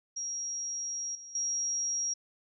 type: tone with level steps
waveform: sine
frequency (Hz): 5650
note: F8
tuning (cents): +19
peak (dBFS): -33 / -44 / -29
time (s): 0.16-2.14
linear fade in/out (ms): 10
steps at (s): 1.15 / 1.35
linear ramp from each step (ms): 2
effects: none